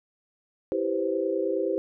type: chord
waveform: sine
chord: C major seventh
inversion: first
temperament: equal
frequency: 329.6 / 392 / 493.9 / 523.3 Hz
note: E4 / G4 / B4 / C5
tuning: 0 / 0 / 0 / 0 cents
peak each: -30 / -28 / -33 / -29 dBFS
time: 0.72-1.78 s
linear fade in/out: 0 ms
effects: none